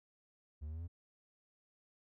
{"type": "linear sweep", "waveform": "triangle", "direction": "up", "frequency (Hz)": [72.4, 87.31], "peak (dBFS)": -39, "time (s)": [0.61, 0.88], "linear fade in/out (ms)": 20, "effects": []}